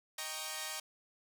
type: chord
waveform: 5% pulse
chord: Eb dominant seventh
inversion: none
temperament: equal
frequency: 622.3 / 784 / 932.3 / 1108.7 Hz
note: Eb5 / G5 / Bb5 / Db6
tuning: 0 / 0 / 0 / 0 cents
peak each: -33 dBFS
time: 0.18-0.8 s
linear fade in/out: 5 ms
effects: none